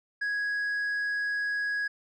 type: tone with tanh clipping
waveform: sine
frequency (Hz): 1662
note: G#6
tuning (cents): +1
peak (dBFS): -28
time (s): 0.21-1.88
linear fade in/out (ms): 10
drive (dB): 3
effects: none